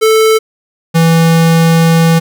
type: tone pair in turn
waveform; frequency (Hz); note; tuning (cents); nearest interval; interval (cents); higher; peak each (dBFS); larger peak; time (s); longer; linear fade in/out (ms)
square; 440 / 164.81; A4 / E3; 0 / 0; octave + perfect fourth; 1700; first; -6; neither; 0.01-0.39 / 0.94-2.2; second; 20
effects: none